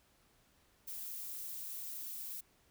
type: noise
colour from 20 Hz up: violet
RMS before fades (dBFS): -44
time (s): 0.87-2.41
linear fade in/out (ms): 10
effects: pink hiss -70 dBFS RMS until 2.7 s